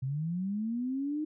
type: linear sweep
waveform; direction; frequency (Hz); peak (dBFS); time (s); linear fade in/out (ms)
sine; up; 126.6 to 311.1; -30; 0.02-1.25; 10
effects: none